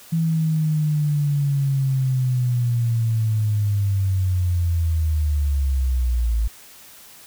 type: linear sweep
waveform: sine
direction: down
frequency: 164.81 to 54.1 Hz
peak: -17 dBFS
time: 0.12-6.48 s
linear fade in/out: 10 ms
effects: white hiss -45 dBFS RMS until 7.26 s